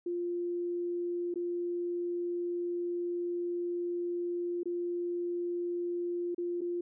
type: tone with dropouts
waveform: sine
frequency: 349.2 Hz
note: F4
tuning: in tune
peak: -31 dBFS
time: 0.06-6.81 s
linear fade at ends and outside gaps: 5 ms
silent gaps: 1.341-1.357 / 4.633-4.656 / 6.347-6.38 / 6.609-6.615 s
effects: none